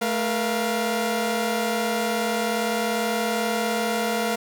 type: tone cluster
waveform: sawtooth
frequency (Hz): 218.2 / 476.8 / 694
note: A3 / A#4 / F5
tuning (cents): -14 / +39 / -11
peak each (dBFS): -23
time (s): 0.01-4.36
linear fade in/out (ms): 10
effects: none